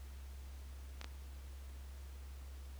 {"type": "clicks", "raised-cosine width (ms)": 0.2, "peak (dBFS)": -27, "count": 2, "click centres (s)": [1.014, 1.044], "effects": ["added 67 Hz sine -47 dBFS peak until 2.79 s", "pink hiss -62 dBFS RMS until 2.79 s"]}